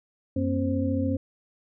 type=tone cluster; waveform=sine; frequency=93.3 / 235.8 / 270.1 / 524 Hz; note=F#2 / A#3 / C#4 / C5; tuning=+15 / +20 / -45 / +2 cents; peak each=-28 / -31 / -26 / -32 dBFS; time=0.36-1.17 s; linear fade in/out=5 ms; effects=none